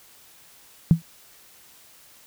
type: tone with exponential decay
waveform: sine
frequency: 164.81 Hz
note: E3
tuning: in tune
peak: -7 dBFS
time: 0.91-1.02 s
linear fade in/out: 0 ms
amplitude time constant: 22 ms
effects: white hiss -52 dBFS RMS until 2.26 s